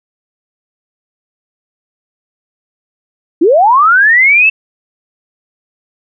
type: linear sweep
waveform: sine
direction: up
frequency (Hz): 293.7 to 2677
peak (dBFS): -4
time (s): 3.41-4.5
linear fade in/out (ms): 10
effects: none